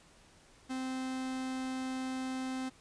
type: tone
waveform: 45% pulse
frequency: 260 Hz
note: C4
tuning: 11 cents flat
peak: -35 dBFS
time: 0.69-2.7 s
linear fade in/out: 20 ms
effects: pink hiss -61 dBFS RMS until 2.8 s + resampled to 22050 Hz